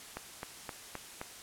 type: click train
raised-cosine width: 0.5 ms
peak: -23 dBFS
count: 5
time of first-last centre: 0.17-1.214 s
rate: 3.83 Hz
effects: white hiss -49 dBFS RMS until 1.42 s + low-pass 11000 Hz 12 dB/octave